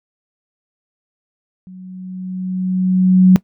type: tone with level ramp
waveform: sine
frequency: 185.1 Hz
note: F#3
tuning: 1 cent sharp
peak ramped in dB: -33 to -3 dBFS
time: 1.67-3.36 s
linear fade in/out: 0 ms
effects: noise-tail reverb RT60 0.1 s tail -19 dB re dry